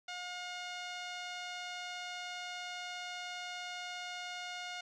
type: tone with low-pass filter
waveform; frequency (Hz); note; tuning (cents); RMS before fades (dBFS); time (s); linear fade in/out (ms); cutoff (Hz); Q
15% pulse; 717; F5; +45; -43; 0.08-4.81; 5; 4800; 6.9
effects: none